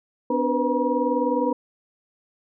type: tone cluster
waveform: sine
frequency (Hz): 252.2 / 292.4 / 485.5 / 505 / 956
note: B3 / D4 / B4 / B4 / A#5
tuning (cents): +36 / -7 / -30 / +39 / +43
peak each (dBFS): -26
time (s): 0.3-1.53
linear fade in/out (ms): 5
effects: none